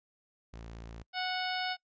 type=tone; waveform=sawtooth; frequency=56.6 Hz; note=A1; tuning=50 cents sharp; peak=-40 dBFS; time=0.53-1.03 s; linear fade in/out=10 ms
type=harmonic tone; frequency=737 Hz; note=F#5; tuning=7 cents flat; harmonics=1 / 2 / 3 / 4 / 5 / 6 / 7; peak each=-35 / -38 / -40 / -41 / -42 / -43 / -43 dBFS; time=1.13-1.77 s; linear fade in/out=50 ms
effects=noise-tail reverb RT60 0.1 s tail -24 dB re dry + resampled to 16000 Hz